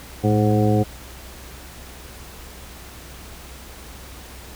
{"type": "harmonic tone with a mistuned harmonic", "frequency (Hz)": 105.5, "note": "G#2", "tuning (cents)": 28, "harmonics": [1, 2, 3, 4, 5, 7], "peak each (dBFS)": [-18, -21, -23, -24, -25, -26], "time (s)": [0.23, 0.84], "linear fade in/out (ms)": 20, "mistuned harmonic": 1, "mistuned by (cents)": 73, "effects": ["added 63 Hz sine -41 dBFS peak until 4.55 s", "pink hiss -41 dBFS RMS until 4.55 s"]}